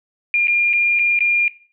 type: tone with dropouts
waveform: sine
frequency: 2407 Hz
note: D7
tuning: 42 cents sharp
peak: -13 dBFS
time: 0.34-1.48 s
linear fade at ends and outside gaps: 1 ms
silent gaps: 0.472-0.481 / 0.731-0.735 / 0.99-0.994 / 1.19-1.206 s
effects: noise-tail reverb RT60 0.4 s tail -17 dB re dry